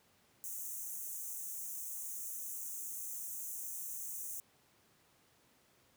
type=high-pass noise; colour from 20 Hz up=white; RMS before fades=-43 dBFS; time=0.44-4.4 s; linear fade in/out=0 ms; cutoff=6000 Hz; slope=96 dB/octave; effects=pink hiss -69 dBFS RMS until 5.96 s + high-pass 100 Hz 12 dB/octave